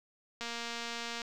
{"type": "click train", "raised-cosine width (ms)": 0.2, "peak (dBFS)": -22, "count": 190, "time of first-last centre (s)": [0.41, 1.218], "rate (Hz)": 234, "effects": []}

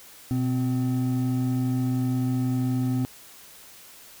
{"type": "tone pair together", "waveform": "triangle", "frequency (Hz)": [124.2, 256.7], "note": ["B2", "C4"], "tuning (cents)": [10, -33], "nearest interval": "octave + minor second", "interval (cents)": 1257, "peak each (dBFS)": -23, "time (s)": [0.31, 3.05], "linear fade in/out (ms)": 0, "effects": ["white hiss -48 dBFS RMS until 4.2 s"]}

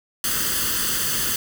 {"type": "noise with comb filter", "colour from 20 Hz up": "white", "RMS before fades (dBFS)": -23, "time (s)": [0.24, 1.36], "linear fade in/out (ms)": 2, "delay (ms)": 0.64, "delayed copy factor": 0.75, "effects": []}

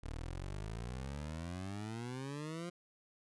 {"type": "exponential sweep", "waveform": "20% pulse", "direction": "up", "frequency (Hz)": [36.71, 177.5], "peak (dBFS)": -36, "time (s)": [0.03, 2.7], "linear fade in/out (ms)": 10, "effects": ["resampled to 24000 Hz"]}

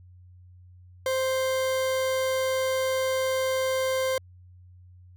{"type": "tone", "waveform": "40% pulse", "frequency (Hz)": 523.3, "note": "C5", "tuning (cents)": 0, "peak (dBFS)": -23, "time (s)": [1.06, 4.18], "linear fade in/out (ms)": 2, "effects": ["added 90 Hz sine -48 dBFS peak until 5.16 s"]}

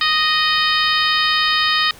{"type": "harmonic tone with a mistuned harmonic", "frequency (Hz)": 621, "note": "D#5", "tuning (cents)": -3, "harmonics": [2, 3, 4, 5, 6, 7, 8], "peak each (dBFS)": [-20, -20, -25, -22, -21, -25, -25], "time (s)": [0.01, 1.91], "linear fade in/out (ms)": 2, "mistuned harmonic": 5, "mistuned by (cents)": -23, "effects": ["pink hiss -42 dBFS RMS until 1.99 s"]}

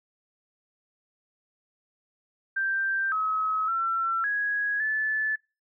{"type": "tone with pitch steps", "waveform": "sine", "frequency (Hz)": [1574, 1281, 1348, 1662, 1739], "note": ["G6", "E6", "E6", "G#6", "A6"], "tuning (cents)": [7, -50, 38, 1, -21], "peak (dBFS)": -24, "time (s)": [2.56, 5.36], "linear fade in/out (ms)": 10, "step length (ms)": 560, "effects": ["noise-tail reverb RT60 0.3 s tail -24 dB re dry"]}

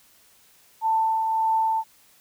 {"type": "tone with tremolo", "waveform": "sine", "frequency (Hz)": 889, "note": "A5", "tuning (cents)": 18, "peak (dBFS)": -18, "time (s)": [0.81, 1.84], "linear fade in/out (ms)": 50, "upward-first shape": "triangle", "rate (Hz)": 1.7, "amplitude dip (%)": 35, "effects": ["white hiss -57 dBFS RMS until 2.2 s"]}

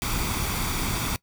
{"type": "noise with comb filter", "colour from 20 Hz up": "pink", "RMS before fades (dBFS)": -27, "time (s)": [0.02, 1.16], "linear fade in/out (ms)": 0, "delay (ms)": 0.86, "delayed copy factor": 0.5, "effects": ["noise-tail reverb RT60 0.1 s tail -21 dB re dry"]}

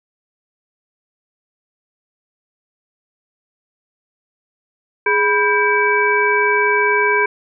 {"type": "tone cluster", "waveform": "sine", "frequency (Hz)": [416.7, 989, 1586, 2292], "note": ["G#4", "B5", "G6", "D7"], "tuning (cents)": [6, 2, 20, -43], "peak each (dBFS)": -18, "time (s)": [5.06, 7.26], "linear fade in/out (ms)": 5, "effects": []}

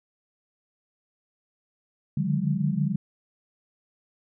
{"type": "tone cluster", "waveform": "sine", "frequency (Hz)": [145.2, 151.3, 180.9, 203.8], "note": ["D3", "D#3", "F#3", "G#3"], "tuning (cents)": [-19, -48, -39, -32], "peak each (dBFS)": -28, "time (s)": [2.17, 2.96], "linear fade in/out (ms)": 5, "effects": []}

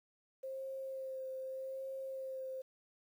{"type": "tone with vibrato", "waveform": "sine", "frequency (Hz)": 529, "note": "C5", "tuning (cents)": 19, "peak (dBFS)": -40, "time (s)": [0.43, 2.62], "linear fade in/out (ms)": 10, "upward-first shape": "sine", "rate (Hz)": 0.83, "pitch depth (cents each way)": 16, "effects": ["11-bit"]}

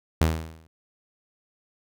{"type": "tone with exponential decay", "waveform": "sawtooth", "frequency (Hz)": 80.4, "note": "E2", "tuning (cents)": -43, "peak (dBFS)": -12, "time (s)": [0.21, 0.67], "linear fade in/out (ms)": 0, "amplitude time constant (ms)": 100, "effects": []}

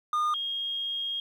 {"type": "tone pair in turn", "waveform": ["triangle", "sine"], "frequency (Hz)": [1218, 3252], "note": ["D#6", "G#7"], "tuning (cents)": [-37, -37], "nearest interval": "octave + perfect fourth", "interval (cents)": 1700, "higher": "second", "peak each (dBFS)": [-22, -29], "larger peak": "first", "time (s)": [[0.13, 0.34], [0.34, 1.2]], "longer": "second", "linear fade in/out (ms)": 2, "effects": ["10-bit"]}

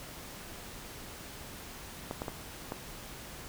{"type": "clicks", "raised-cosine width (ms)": 1, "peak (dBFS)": -21, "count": 4, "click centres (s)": [2.111, 2.219, 2.282, 2.721], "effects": ["pink hiss -46 dBFS RMS until 3.48 s"]}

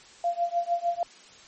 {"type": "tone with tremolo", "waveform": "sine", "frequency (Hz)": 691, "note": "F5", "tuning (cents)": -19, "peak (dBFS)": -20, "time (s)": [0.24, 1.03], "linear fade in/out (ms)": 2, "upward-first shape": "triangle", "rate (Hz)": 6.6, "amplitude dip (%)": 100, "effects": ["white hiss -51 dBFS RMS until 1.47 s", "MP3 32 kbps"]}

